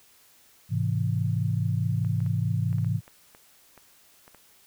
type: chord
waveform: sine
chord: Ab augmented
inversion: none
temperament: equal with one note detuned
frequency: 106.07 / 130.81 / 164.81 Hz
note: Ab2 / C3 / E3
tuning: +37 / 0 / 0 cents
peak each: -26 / -28 / -29 dBFS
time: 0.69-3.01 s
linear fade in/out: 50 ms
type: clicks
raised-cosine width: 0.5 ms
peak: -34 dBFS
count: 11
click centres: 2.048 / 2.204 / 2.263 / 2.729 / 2.784 / 2.846 / 3.079 / 3.349 / 3.777 / 4.279 / 4.347 s
effects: white hiss -58 dBFS RMS until 4.66 s